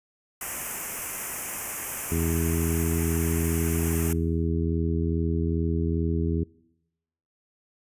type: band-stop noise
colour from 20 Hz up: white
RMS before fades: -32 dBFS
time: 0.41-4.13 s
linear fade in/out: 2 ms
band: 2800 to 6000 Hz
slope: 48 dB/octave
type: harmonic tone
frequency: 82.41 Hz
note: E2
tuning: in tune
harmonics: 1 / 2 / 3 / 4 / 5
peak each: -26 / -29 / -31 / -32 / -33 dBFS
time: 2.11-6.44 s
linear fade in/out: 10 ms
effects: noise-tail reverb RT60 0.9 s tail -24 dB re dry + resampled to 32000 Hz